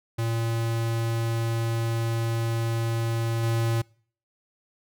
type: tone with level steps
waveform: square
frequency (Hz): 114.8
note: A#2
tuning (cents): -26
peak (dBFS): -25 / -23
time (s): 0.18-3.82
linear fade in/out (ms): 10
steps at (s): 3.43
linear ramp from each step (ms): 5
effects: noise-tail reverb RT60 0.5 s tail -25 dB re dry

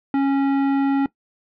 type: tone with tanh clipping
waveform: sine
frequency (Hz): 275.4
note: C#4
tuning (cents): -11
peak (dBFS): -18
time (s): 0.14-1.06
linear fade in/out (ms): 2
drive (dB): 14
effects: noise-tail reverb RT60 0.1 s tail -19 dB re dry

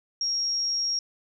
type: tone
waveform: sine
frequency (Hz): 5588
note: F8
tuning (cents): 0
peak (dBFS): -24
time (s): 0.21-0.99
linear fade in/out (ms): 2
effects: none

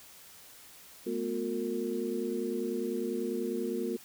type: tone cluster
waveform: sine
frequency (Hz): 215.5 / 245.6 / 360.2 / 455.3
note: A3 / B3 / F#4 / A#4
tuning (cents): -36 / -9 / -46 / -41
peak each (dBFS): -38 / -36 / -34 / -37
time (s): 1.06-3.97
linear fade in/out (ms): 10
effects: white hiss -53 dBFS RMS until 4.04 s

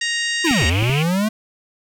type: harmonic tone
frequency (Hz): 935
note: A#5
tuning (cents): +5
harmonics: 2 / 3 / 4 / 5 / 6 / 7 / 8 / 9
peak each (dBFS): -22 / -26 / -28 / -30 / -32 / -33 / -34 / -35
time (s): 0.01-0.7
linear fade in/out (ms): 5
type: linear two-way sweep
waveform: square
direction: down then up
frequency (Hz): 359.1 to 73.5 to 221.8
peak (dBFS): -17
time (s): 0.44-1.29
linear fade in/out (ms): 10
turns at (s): 0.66
type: band-pass noise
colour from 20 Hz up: pink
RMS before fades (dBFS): -26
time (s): 0.46-1.03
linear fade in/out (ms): 5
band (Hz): 2200 to 3100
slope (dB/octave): 96
type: clicks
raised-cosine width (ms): 3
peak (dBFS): -14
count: 4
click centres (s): 0.511 / 0.621 / 0.826 / 0.896
effects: none

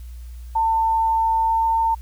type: tone with pitch glide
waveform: sine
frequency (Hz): 897 to 904.3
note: A5 to A5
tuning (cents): +33 to +47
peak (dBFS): -16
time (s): 0.55-1.95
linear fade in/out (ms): 10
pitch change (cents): +14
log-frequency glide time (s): 1.09-1.82
effects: added 60 Hz sine -33 dBFS peak until 2.01 s + white hiss -55 dBFS RMS until 2.01 s

